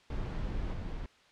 brown noise with level steps, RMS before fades -35 / -38 dBFS, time 0.1-1.06 s, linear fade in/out 2 ms, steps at 0.73 s, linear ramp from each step 5 ms, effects white hiss -62 dBFS RMS until 1.31 s + low-pass 4000 Hz 12 dB/octave

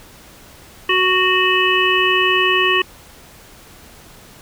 harmonic tone, 370 Hz, F#4, in tune, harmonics 1 / 3 / 5 / 7 / 8, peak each -19 / -19 / -19 / -19 / -19 dBFS, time 0.89-2.82 s, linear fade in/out 5 ms, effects pink hiss -43 dBFS RMS until 4.41 s

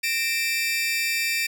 sawtooth tone cluster, 1838 / 2352 / 2633 Hz, A#6 / D7 / E7, -25 / +2 / -3 cents, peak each -26 / -21 / -27 dBFS, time 0.03-1.47 s, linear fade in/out 10 ms, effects none

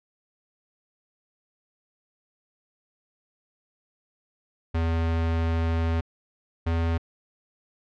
square tone pair in turn, 82.41 / 83.03 Hz, E2 / E2, 0 / +13 cents, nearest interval unison, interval 13 cents, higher second, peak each -23 / -23 dBFS, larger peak neither, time 4.74-6.01 / 6.66-6.98 s, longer first, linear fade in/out 10 ms, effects low-pass 3000 Hz 12 dB/octave

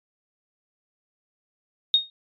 sine tone with exponential decay, 3716 Hz, A#7, 6 cents flat, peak -11 dBFS, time 1.94-2.1 s, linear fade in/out 1 ms, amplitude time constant 33 ms, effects MP3 96 kbps

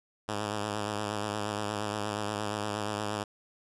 5% pulse tone with vibrato, 104.8 Hz, G#2, 16 cents sharp, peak -20 dBFS, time 0.28-3.24 s, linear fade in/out 10 ms, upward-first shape sine, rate 8.5 Hz, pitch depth 43 cents each way, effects resampled to 24000 Hz

